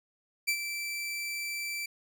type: tone with ADSR envelope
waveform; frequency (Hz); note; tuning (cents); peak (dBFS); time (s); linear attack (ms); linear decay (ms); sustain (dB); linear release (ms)
sawtooth; 2333; D7; -12; -21; 0.47-1.86; 18; 73; -9; 5
effects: none